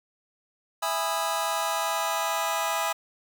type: chord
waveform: sawtooth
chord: E major seventh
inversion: none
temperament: just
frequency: 659.3 / 824.1 / 988.9 / 1236.1 Hz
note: E5 / G#5 / B5 / D#6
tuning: 0 / -14 / +2 / -12 cents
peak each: -27 dBFS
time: 0.82-2.93 s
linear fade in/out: 10 ms
effects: none